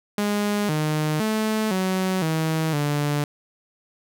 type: tone with pitch steps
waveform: sawtooth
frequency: 206.3 / 153.4 / 217.4 / 187.4 / 159.5 / 146.3 Hz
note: G#3 / D#3 / A3 / F#3 / D#3 / D3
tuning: -11 / -24 / -21 / +22 / +43 / -6 cents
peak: -17 dBFS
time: 0.18-3.24 s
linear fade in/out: 2 ms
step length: 510 ms
effects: none